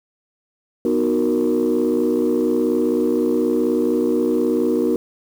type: chord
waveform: sine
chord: B major seventh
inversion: none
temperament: equal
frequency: 246.9 / 311.1 / 370 / 466.2 Hz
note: B3 / D#4 / F#4 / A#4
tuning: 0 / 0 / 0 / 0 cents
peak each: -20 dBFS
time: 0.85-4.96 s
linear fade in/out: 2 ms
effects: tanh soft clip ceiling -10 dBFS + 7-bit